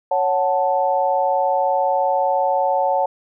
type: chord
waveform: sine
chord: F# minor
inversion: second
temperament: equal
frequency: 554.4 / 740 / 880 Hz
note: C#5 / F#5 / A5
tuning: 0 / 0 / 0 cents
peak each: -20 dBFS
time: 0.11-3.06 s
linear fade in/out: 5 ms
effects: none